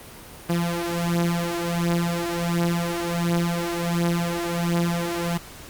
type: beating tone pair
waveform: sawtooth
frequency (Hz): 170.5 / 171.9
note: F3 / F3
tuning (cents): -41 / -27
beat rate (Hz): 1.4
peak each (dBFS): -21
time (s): 0.49-5.38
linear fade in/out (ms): 10
effects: pink hiss -42 dBFS RMS until 5.69 s + Opus 32 kbps